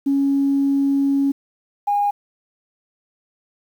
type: tone pair in turn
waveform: sine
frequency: 277.2 / 816.6 Hz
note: C#4 / G#5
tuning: 0 / -29 cents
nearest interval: octave + perfect fifth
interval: 1871 cents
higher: second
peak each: -14 / -15 dBFS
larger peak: first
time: 0.06-1.32 / 1.87-2.11 s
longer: first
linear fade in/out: 10 ms
effects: tanh soft clip ceiling -10 dBFS + 8-bit